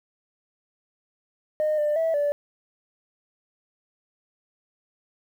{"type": "tone with pitch steps", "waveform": "sine", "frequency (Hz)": [613, 596, 652, 581], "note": ["D#5", "D5", "E5", "D5"], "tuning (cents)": [-26, 25, -19, -19], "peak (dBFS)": -19, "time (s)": [1.6, 2.32], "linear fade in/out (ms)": 0, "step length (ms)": 180, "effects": ["tanh soft clip ceiling -18 dBFS", "9-bit"]}